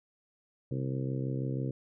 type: harmonic tone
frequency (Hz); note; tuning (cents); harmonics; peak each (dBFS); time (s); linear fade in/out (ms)
66.2; C2; +21; 2 / 3 / 4 / 5 / 6 / 7 / 8; -32 / -42 / -39 / -41 / -45 / -43 / -47; 0.71-1.71; 5
effects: none